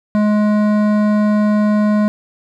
sine tone with hard clipping, 210.2 Hz, G#3, 21 cents sharp, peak -13 dBFS, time 0.15-2.08 s, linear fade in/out 0 ms, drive 13 dB, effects none

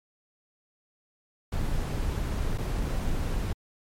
brown noise with dropouts, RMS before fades -28 dBFS, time 1.52-3.53 s, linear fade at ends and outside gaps 5 ms, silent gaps 2.576-2.582 s, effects MP3 64 kbps

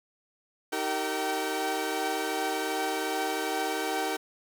sawtooth tone cluster, 313.3 / 385.8 / 459 / 769 Hz, D#4 / G4 / A#4 / G5, +12 / -28 / -27 / -33 cents, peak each -31 / -31 / -31 / -28 dBFS, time 0.72-4.17 s, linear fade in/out 10 ms, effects none

